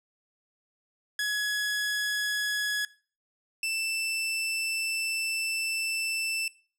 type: tone pair in turn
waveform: sawtooth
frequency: 1683 / 2659 Hz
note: G#6 / E7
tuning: +23 / +14 cents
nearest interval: minor sixth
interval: 791 cents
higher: second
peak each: -23 / -24 dBFS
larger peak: first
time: 1.19-2.85 / 3.63-6.48 s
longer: second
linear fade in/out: 2 ms
effects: noise-tail reverb RT60 0.4 s tail -21 dB re dry + low-pass 12000 Hz 12 dB/octave